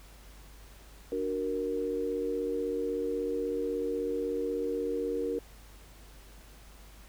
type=chord; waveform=sine; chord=D augmented; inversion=none; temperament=equal; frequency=293.7 / 370 / 466.2 Hz; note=D4 / F#4 / A#4; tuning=0 / 0 / 0 cents; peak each=-36 / -36 / -31 dBFS; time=1.12-5.39 s; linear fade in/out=2 ms; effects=added 50 Hz sine -51 dBFS peak until 7.08 s + pink hiss -56 dBFS RMS until 7.08 s